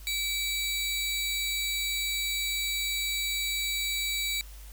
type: tone pair together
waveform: sawtooth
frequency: 2300 / 3894 Hz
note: D7 / B7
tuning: -37 / -25 cents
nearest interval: major sixth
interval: 912 cents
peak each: -28 dBFS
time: 0.07-4.41 s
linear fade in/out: 0 ms
effects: added 50 Hz sine -43 dBFS peak until 4.72 s + white hiss -53 dBFS RMS until 4.72 s